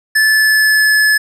square tone with pitch glide, 1741 to 1721 Hz, A6 to A6, -19 to -39 cents, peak -9 dBFS, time 0.15-1.18 s, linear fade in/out 10 ms, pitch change -20 cents, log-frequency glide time 0.26-0.95 s, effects resampled to 32000 Hz + 8-bit

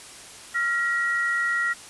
sine tone pair together, 1386.4 / 1906 Hz, F6 / A#6, -13 / +38 cents, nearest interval tritone, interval 551 cents, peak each -26 / -23 dBFS, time 0.54-1.74 s, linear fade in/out 20 ms, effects white hiss -43 dBFS RMS until 1.89 s + resampled to 24000 Hz

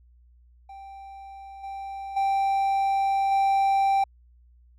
triangle tone with level steps, 784 Hz, G5, in tune, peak -38 / -31 / -19 / -17 dBFS, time 0.69-4.04 s, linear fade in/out 5 ms, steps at 1.63 / 2.16 / 3.31 s, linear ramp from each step 10 ms, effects added 60 Hz sine -53 dBFS peak until 4.78 s

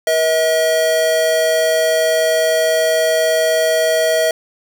square tone pair together, 480 / 640.7 Hz, B4 / E5, -49 / -49 cents, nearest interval perfect fourth, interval 500 cents, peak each -21 / -14 dBFS, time 0.07-4.31 s, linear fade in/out 2 ms, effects none

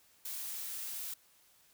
blue noise, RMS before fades -41 dBFS, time 0.25-1.14 s, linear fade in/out 5 ms, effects white hiss -66 dBFS RMS until 1.73 s

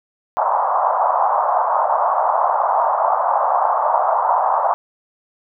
white band-pass noise, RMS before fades -17 dBFS, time 0.37-4.74 s, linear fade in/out 0 ms, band 630 to 1100 Hz, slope 48 dB/octave, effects none

